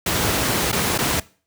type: noise with dropouts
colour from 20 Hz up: pink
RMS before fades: -20 dBFS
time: 0.06-1.2 s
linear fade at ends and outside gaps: 5 ms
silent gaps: 0.717-0.726 / 0.979-0.987 s
effects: noise-tail reverb RT60 0.4 s tail -21 dB re dry + high-pass 80 Hz 12 dB/octave